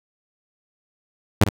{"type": "tone with echo", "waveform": "sawtooth", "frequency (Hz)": 101.4, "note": "G#2", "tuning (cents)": -41, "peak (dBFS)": -7, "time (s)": [1.41, 1.44], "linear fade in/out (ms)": 5, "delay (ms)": 51, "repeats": 1, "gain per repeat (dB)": -11, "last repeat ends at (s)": 1.491, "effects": []}